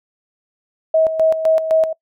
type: tone with tremolo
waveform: sine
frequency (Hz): 640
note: D#5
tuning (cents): +49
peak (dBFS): -10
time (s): 0.94-1.93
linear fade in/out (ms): 5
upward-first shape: square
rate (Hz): 3.9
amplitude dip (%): 65
effects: noise-tail reverb RT60 0.1 s tail -22 dB re dry

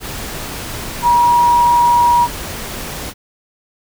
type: tone in noise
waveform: sine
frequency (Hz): 957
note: A#5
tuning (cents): +45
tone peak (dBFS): -8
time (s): 1.02-2.28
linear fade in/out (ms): 50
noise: pink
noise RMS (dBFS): -26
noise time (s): 0-3.14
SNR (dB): +15
effects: none

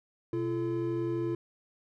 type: tone cluster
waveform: triangle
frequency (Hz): 125.3 / 340.4 / 432.2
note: B2 / F4 / A4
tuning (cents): +25 / -44 / -31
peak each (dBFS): -34 / -28 / -37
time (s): 0.33-1.35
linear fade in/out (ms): 2
effects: none

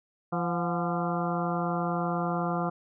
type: harmonic tone with a mistuned harmonic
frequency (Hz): 171.5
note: F3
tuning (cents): -31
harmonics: 1 / 2 / 3 / 4 / 5 / 6 / 7 / 8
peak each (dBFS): -30 / -35 / -36 / -33 / -39 / -38 / -36 / -39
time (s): 0.32-2.7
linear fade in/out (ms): 10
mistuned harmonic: 4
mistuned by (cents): +65
effects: none

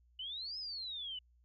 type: exponential two-way sweep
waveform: sine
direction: up then down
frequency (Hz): 2935 to 5200 to 2935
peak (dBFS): -40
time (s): 0.19-1.19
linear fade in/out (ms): 5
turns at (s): 0.58
effects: added 60 Hz sine -65 dBFS peak until 1.44 s

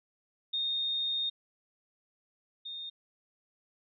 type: tone pair in turn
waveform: sine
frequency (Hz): 3683 / 3668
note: A#7 / A#7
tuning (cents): -22 / -29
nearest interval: unison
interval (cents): 7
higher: first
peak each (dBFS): -29 / -38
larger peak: first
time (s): 0.53-1.3 / 2.65-2.9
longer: first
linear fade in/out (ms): 10
effects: none

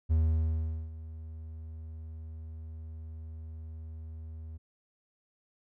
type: tone with ADSR envelope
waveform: triangle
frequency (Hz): 79.7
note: D#2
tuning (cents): +42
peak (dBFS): -20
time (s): 0.09-4.58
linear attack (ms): 26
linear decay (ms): 780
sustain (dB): -18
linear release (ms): 17
effects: none

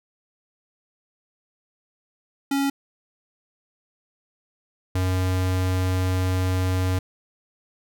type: tone pair in turn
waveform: square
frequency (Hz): 277.2 / 92.5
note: C#4 / F#2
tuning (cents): 0 / 0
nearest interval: octave + perfect fifth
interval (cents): 1900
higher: first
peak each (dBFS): -21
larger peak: neither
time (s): 2.51-2.7 / 4.95-6.99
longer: second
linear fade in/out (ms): 5
effects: none

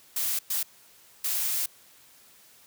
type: noise bursts at uneven times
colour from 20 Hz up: blue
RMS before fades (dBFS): -28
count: 3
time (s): 0.16-0.39 / 0.5-0.63 / 1.24-1.66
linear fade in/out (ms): 5
effects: white hiss -56 dBFS RMS until 2.66 s + high-pass 60 Hz 12 dB/octave

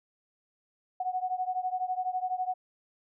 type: beating tone pair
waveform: sine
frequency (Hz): 734 / 746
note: F#5 / F#5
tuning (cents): -14 / +14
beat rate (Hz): 12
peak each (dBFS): -31 / -33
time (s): 1-2.54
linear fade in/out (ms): 5
effects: none

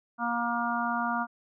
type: harmonic tone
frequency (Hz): 236.6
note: A#3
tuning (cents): +26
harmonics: 1 / 3 / 4 / 5 / 6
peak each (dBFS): -33 / -33 / -33 / -33 / -33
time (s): 0.18-1.27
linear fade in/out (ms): 50
effects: none

